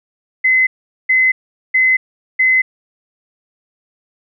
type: tone bursts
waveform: sine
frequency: 2042 Hz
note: C7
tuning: 43 cents flat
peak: -9 dBFS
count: 4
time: 0.44-2.62 s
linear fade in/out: 10 ms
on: 230 ms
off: 420 ms
effects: none